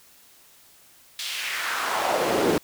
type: noise with high-pass filter sweep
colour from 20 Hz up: brown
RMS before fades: -25 dBFS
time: 1.19-2.58 s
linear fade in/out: 2 ms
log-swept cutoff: 3700 to 280 Hz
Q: 1.9
effects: white hiss -54 dBFS RMS until 2.63 s